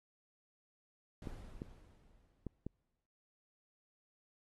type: noise with exponential decay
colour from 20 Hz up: brown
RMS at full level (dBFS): -47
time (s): 1.22-3.06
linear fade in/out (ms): 2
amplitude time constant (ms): 400
type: clicks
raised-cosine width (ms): 3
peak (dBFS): -28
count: 4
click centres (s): 1.272 / 1.619 / 2.467 / 2.666
effects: AAC 32 kbps